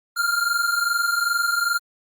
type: tone pair together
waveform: square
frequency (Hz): 1382 / 1404.5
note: F6 / F6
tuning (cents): -19 / +9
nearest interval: unison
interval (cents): 28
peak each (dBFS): -25 / -22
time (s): 0.16-1.79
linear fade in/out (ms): 20
effects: Opus 48 kbps